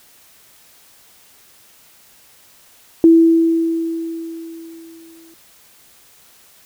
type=tone with exponential decay; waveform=sine; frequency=329.6 Hz; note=E4; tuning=in tune; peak=-4 dBFS; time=3.04-5.34 s; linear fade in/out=1 ms; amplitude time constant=500 ms; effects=white hiss -49 dBFS RMS until 6.65 s